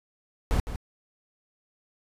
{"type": "noise with echo", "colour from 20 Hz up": "brown", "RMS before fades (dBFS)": -23, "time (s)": [0.51, 0.6], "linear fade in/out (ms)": 0, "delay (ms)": 160, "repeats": 1, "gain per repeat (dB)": -10, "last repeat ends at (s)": 0.76, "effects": ["resampled to 32000 Hz"]}